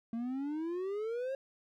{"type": "exponential sweep", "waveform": "triangle", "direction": "up", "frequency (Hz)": [225.5, 547], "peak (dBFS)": -32, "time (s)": [0.13, 1.35], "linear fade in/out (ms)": 2, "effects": []}